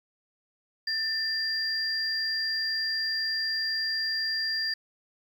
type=tone pair together; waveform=sine; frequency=1786 / 4768 Hz; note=A6 / D8; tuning=+25 / +25 cents; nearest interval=octave + perfect fourth; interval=1700 cents; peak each=-31 / -28 dBFS; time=0.87-4.74 s; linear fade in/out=5 ms; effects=9-bit